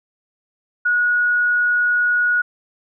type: tone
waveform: sine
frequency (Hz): 1455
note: F#6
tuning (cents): -29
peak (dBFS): -14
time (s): 0.85-2.42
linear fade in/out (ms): 10
effects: none